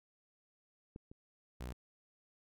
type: clicks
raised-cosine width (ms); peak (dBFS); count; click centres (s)
3; -34 / -40; 2; 0.961 / 1.115
type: tone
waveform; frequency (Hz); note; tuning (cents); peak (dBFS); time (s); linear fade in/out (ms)
sawtooth; 61.74; B1; 0; -38; 1.6-1.73; 10
effects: none